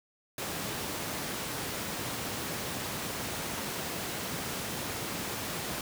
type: high-pass noise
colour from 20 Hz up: pink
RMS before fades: -36 dBFS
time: 0.38-5.81 s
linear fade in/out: 2 ms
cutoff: 110 Hz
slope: 12 dB/octave
effects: none